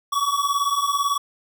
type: beating tone pair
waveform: square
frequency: 1122 / 1140 Hz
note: C#6 / C#6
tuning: +21 / +48 cents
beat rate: 18 Hz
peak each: -24 / -23 dBFS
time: 0.12-1.18 s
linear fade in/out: 10 ms
effects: none